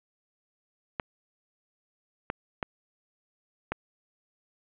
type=clicks; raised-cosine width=0.5 ms; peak=-14 dBFS; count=4; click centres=0.998 / 2.301 / 2.628 / 3.72 s; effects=resampled to 8000 Hz + 9-bit